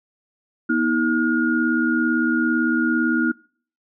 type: tone cluster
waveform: sine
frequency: 241.9 / 319.7 / 1429 Hz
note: B3 / D#4 / F6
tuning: -36 / +47 / +39 cents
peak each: -21 dBFS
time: 0.69-3.32 s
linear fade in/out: 10 ms
effects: noise-tail reverb RT60 0.5 s tail -24 dB re dry